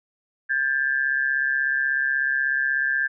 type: tone pair together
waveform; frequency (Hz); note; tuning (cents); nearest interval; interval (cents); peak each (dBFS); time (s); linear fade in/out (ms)
sine; 1595 / 1731.4; G6 / A6; +30 / -28; minor second; 142; -22 / -24; 0.49-3.08; 20
effects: none